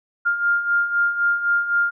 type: beating tone pair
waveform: sine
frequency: 1401 / 1404.9 Hz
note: F6 / F6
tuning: +5 / +10 cents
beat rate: 3.9 Hz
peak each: -24 / -18 dBFS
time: 0.25-1.91 s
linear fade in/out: 20 ms
effects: none